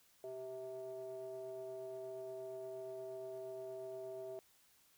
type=ring-modulated tone; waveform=triangle; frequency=130.81 Hz; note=C3; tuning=in tune; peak=-39 dBFS; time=0.24-4.39 s; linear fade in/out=0 ms; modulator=519 Hz; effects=white hiss -70 dBFS RMS until 4.97 s